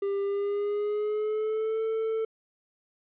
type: tone with pitch glide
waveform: triangle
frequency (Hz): 398 to 444.2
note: G4 to A4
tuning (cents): +26 to +16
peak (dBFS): -24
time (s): 0.02-2.25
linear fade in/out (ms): 5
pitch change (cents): +190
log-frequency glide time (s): 0.22-1.81
effects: resampled to 8000 Hz + 11-bit